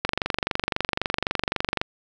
click train, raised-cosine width 0.3 ms, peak -6 dBFS, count 43, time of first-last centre 0.05-1.815 s, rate 23.8 Hz, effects none

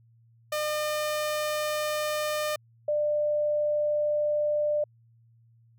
sawtooth / sine tone pair in turn, 605 / 595.6 Hz, D#5 / D5, -49 / +24 cents, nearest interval unison, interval 27 cents, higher first, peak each -23 dBFS, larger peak neither, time 0.52-2.56 / 2.88-4.84 s, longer first, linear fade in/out 5 ms, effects added 115 Hz sine -57 dBFS peak until 5.78 s

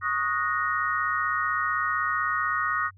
sine chord, D# minor seventh, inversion third, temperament equal with one note detuned, 1108.7 / 1244.5 / 1460.4 / 1864.7 Hz, C#6 / D#6 / F#6 / A#6, 0 / 0 / -23 / 0 cents, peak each -32 / -27 / -30 / -29 dBFS, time 0.01-2.91 s, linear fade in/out 50 ms, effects added 95 Hz sine -50 dBFS peak until 2.97 s

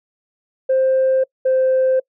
sine tone pair in turn, 525 / 520.8 Hz, C5 / C5, +6 / -8 cents, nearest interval unison, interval 14 cents, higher first, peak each -11 dBFS, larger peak neither, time 0.69-1.24 / 1.45-2 s, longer neither, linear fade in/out 10 ms, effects noise-tail reverb RT60 0.1 s tail -26 dB re dry + tanh soft clip ceiling -10 dBFS

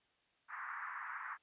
pink band-pass noise, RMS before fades -45 dBFS, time 0.48-1.38 s, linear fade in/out 50 ms, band 1000 to 1900 Hz, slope 48 dB/octave, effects white hiss -75 dBFS RMS until 1.42 s + resampled to 8000 Hz

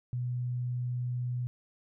sine tone, 123.47 Hz, B2, in tune, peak -30 dBFS, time 0.13-1.47 s, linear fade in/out 0 ms, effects none

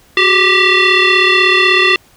sine tone with frequency modulation, 370.4 Hz, F#4, 2 cents sharp, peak -6 dBFS, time 0.17-1.96 s, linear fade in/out 2 ms, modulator 777 Hz, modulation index 4.2, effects tanh soft clip ceiling -2 dBFS + pink hiss -48 dBFS RMS until 2.16 s

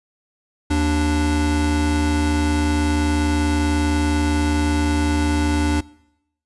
square tone pair together, 77.79 / 293.7 Hz, D#2 / D4, 0 / 0 cents, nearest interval octave + major seventh, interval 2300 cents, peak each -20 dBFS, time 0.7-5.81 s, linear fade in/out 10 ms, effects noise-tail reverb RT60 0.8 s tail -22 dB re dry + resampled to 24000 Hz

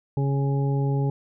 harmonic tone, 138.59 Hz, C#3, in tune, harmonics 1 / 2 / 3 / 4 / 6, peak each -21 / -32 / -31 / -40 / -36 dBFS, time 0.17-1.1 s, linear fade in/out 2 ms, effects none

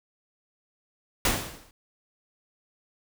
pink noise with exponential decay, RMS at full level -20 dBFS, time 1.25-1.71 s, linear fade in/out 2 ms, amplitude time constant 100 ms, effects none

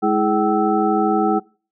sine tone cluster, 210.2 / 325.7 / 418.2 / 766 / 1312 Hz, G#3 / E4 / G#4 / G5 / E6, +21 / -21 / +12 / -40 / -9 cents, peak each -21 / -20 / -21 / -19 / -25 dBFS, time 0.02-1.4 s, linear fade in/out 20 ms, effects noise-tail reverb RT60 0.4 s tail -24 dB re dry

